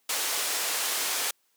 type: band-pass noise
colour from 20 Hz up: white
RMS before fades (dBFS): -29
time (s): 0.09-1.31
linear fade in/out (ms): 5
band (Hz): 390 to 11000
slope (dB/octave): 12
effects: white hiss -70 dBFS RMS until 1.56 s + high-pass 200 Hz 12 dB/octave